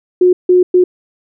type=tone bursts at uneven times; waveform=sine; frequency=362.2 Hz; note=F#4; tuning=37 cents flat; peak=-5 dBFS; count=3; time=0.21-0.33 / 0.49-0.63 / 0.74-0.84 s; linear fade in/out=5 ms; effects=none